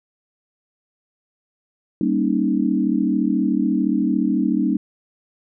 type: chord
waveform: sine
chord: Eb dominant seventh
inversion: first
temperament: equal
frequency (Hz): 196 / 233.1 / 277.2 / 311.1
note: G3 / Bb3 / Db4 / Eb4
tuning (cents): 0 / 0 / 0 / 0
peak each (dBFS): -22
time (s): 2.01-4.77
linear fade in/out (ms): 2
effects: none